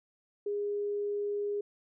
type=tone; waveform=sine; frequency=410 Hz; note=G#4; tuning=22 cents flat; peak=-30 dBFS; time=0.46-1.61 s; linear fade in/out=5 ms; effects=none